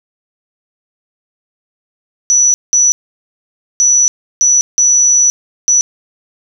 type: tone bursts at uneven times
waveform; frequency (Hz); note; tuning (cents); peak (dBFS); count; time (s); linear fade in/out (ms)
sine; 5920; F#8; 0; -6; 6; 2.3-2.54 / 2.73-2.92 / 3.8-4.08 / 4.41-4.61 / 4.78-5.3 / 5.68-5.81; 0
effects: none